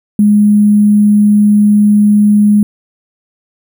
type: tone with sample-and-hold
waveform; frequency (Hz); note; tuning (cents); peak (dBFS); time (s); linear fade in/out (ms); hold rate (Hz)
sine; 207.7; G#3; 0; -4; 0.19-2.63; 2; 11025
effects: none